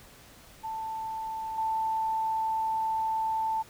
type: tone with level steps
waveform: sine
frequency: 885 Hz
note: A5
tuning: 10 cents sharp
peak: -32 / -26 dBFS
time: 0.63-3.63 s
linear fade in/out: 20 ms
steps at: 1.58 s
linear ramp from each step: 2 ms
effects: pink hiss -53 dBFS RMS until 3.69 s